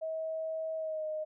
sine tone with pitch glide, 640 to 619.6 Hz, D#5 to D#5, +49 to -7 cents, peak -33 dBFS, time 0.01-1.25 s, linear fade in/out 20 ms, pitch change -56 cents, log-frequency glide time 0.76-1.06 s, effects none

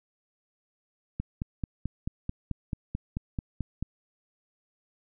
click train, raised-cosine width 5 ms, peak -18 dBFS, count 13, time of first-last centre 1.2-3.826 s, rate 4.57 Hz, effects none

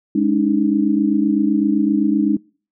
sine chord, Ab suspended fourth, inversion none, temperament equal with one note detuned, 207.7 / 283.3 / 311.1 Hz, Ab3 / Db4 / Eb4, 0 / +38 / 0 cents, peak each -18 dBFS, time 0.15-2.37 s, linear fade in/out 5 ms, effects noise-tail reverb RT60 0.4 s tail -25 dB re dry

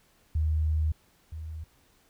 sine tone pair in turn, 77.8 / 79.07 Hz, D#2 / D#2, 0 / +28 cents, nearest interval unison, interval 28 cents, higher second, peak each -23 / -35 dBFS, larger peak first, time 0.35-0.92 / 1.32-1.64 s, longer first, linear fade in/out 5 ms, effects pink hiss -64 dBFS RMS until 2.09 s

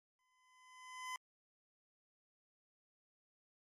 25% pulse tone with exponential growth, 1017 Hz, C6, 50 cents flat, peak -37 dBFS, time 0.19-1.16 s, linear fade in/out 1 ms, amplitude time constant 210 ms, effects low-pass 11000 Hz 12 dB/octave + Opus 48 kbps

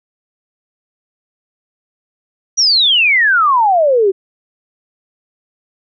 sine exponential sweep, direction down, 5920 to 370 Hz, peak -8 dBFS, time 2.57-4.12 s, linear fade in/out 20 ms, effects none

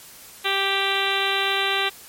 harmonic tone, 392 Hz, G4, in tune, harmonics 1 / 2 / 3 / 4 / 5 / 6 / 7 / 8 / 9 / 10, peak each -29 / -29 / -29 / -29 / -29 / -29 / -29 / -29 / -29 / -29 dBFS, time 0.44-1.9 s, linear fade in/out 20 ms, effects white hiss -44 dBFS RMS until 2.08 s + MP3 64 kbps

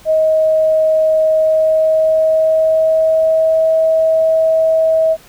sine tone with pitch glide, 631 to 642.8 Hz, D#5 to E5, +24 to -44 cents, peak -9 dBFS, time 0.05-5.17 s, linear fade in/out 50 ms, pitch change +32 cents, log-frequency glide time 1.37-3.74 s, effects pink hiss -43 dBFS RMS until 5.28 s

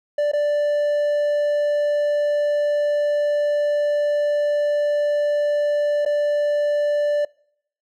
triangle tone with dropouts, 587.3 Hz, D5, in tune, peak -15 dBFS, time 0.18-7.25 s, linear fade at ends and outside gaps 5 ms, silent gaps 0.317-0.333 / 6.051-6.06 s, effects noise-tail reverb RT60 0.7 s tail -25 dB re dry

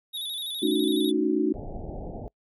square tone with vibrato, 3619 Hz, A7, 48 cents sharp, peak -31 dBFS, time 0.13-1.12 s, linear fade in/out 20 ms, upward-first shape square, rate 12 Hz, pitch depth 68 cents each way
sine chord, D# half-diminished seventh, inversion second, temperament equal with one note detuned, 220 / 283.2 / 311.1 / 370 Hz, A3 / C#4 / D#4 / F#4, 0 / +37 / 0 / 0 cents, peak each -30 / -27 / -25 / -26 dBFS, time 0.62-1.53 s, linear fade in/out 10 ms
pink low-pass noise, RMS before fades -36 dBFS, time 1.54-2.28 s, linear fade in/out 0 ms, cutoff 820 Hz, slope 96 dB/octave
effects noise-tail reverb RT60 0.1 s tail -26 dB re dry

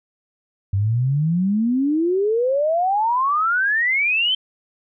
sine exponential sweep, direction up, 94.9 to 3144 Hz, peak -16 dBFS, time 0.73-4.35 s, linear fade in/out 5 ms, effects none

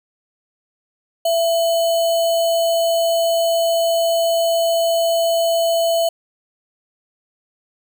sine tone with sample-and-hold, 668 Hz, E5, 23 cents sharp, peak -14 dBFS, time 1.25-6.09 s, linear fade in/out 5 ms, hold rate 3675 Hz, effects none

